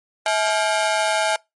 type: ring-modulated tone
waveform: sawtooth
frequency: 751 Hz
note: F#5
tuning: 26 cents sharp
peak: -11 dBFS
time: 0.26-1.36 s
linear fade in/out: 2 ms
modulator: 103 Hz
effects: noise-tail reverb RT60 0.2 s tail -24 dB re dry + MP3 48 kbps